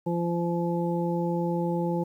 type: harmonic tone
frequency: 171.6 Hz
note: F3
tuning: 30 cents flat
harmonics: 1 / 2 / 3 / 5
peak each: -27 / -30 / -32 / -34 dBFS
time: 0.06-2.04 s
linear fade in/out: 10 ms
effects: 10-bit